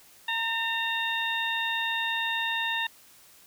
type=harmonic tone with a mistuned harmonic; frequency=920 Hz; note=A#5; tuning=23 cents flat; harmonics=1 / 2 / 3 / 4; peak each=-33 / -30 / -33 / -32 dBFS; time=0.28-2.87 s; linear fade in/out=5 ms; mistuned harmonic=2; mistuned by=-27 cents; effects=white hiss -55 dBFS RMS until 3.46 s